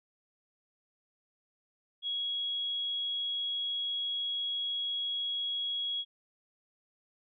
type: tone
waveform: sine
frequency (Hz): 3322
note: G#7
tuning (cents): 0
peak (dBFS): -31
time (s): 2.02-6.05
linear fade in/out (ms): 50
effects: none

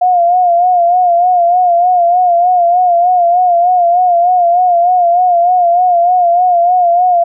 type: tone with vibrato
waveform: sine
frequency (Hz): 708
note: F5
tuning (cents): +23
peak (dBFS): -6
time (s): 0.01-7.24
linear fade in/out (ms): 10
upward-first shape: sine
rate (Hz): 3.3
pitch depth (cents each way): 61
effects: none

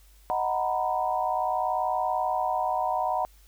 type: chord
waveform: sine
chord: B major seventh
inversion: first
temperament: equal with one note detuned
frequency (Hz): 622.3 / 740 / 932.3 / 992.9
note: D#5 / F#5 / A#5 / B5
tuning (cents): 0 / 0 / 0 / +9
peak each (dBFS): -32 / -27 / -30 / -32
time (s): 0.3-3.25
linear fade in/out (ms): 0
effects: added 50 Hz sine -53 dBFS peak until 3.47 s + white hiss -61 dBFS RMS until 3.47 s

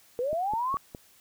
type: linear sweep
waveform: sine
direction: up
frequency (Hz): 466.2 to 1144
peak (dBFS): -26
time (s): 0.19-0.77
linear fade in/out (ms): 0
type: click train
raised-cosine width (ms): 2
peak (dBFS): -25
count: 4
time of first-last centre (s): 0.33-0.949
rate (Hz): 4.85
effects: white hiss -59 dBFS RMS until 1.2 s

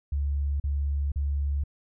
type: tone bursts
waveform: sine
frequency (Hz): 71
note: C#2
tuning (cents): +42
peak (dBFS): -24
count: 3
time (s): 0.12-1.638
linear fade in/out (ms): 5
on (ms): 480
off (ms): 39
effects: none

